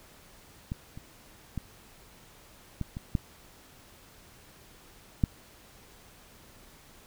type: clicks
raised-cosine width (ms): 5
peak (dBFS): -20 / -30 / -20 / -19 / -24 / -13 / -10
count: 7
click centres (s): 0.719 / 0.975 / 1.577 / 2.813 / 2.969 / 3.152 / 5.238
effects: pink hiss -55 dBFS RMS until 7.06 s